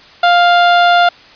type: tone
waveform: 30% pulse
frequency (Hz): 700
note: F5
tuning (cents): +4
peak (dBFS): -4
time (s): 0.23-1.09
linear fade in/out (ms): 5
effects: white hiss -40 dBFS RMS until 1.35 s + resampled to 11025 Hz